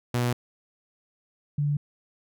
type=tone pair in turn; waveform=sawtooth / sine; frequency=121.7 / 145.65 Hz; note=B2 / D3; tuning=-25 / -14 cents; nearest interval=minor third; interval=311 cents; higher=second; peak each=-19 / -22 dBFS; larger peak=first; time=0.14-0.33 / 1.58-1.77 s; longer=neither; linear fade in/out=5 ms; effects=none